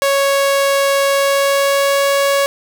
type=tone with pitch glide; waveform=sawtooth; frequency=554.4 to 557.9 Hz; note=C#5 to C#5; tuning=0 to +11 cents; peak=-8 dBFS; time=0.02-2.46 s; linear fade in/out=0 ms; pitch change=+11 cents; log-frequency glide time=1.04-2.04 s; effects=8-bit